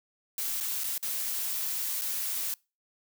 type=noise with dropouts; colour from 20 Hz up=blue; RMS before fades=-32 dBFS; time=0.38-2.54 s; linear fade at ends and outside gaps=1 ms; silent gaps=0.602-0.608 / 0.836-0.841 / 0.979-1.028 / 2.012-2.018 s; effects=noise-tail reverb RT60 0.3 s tail -26 dB re dry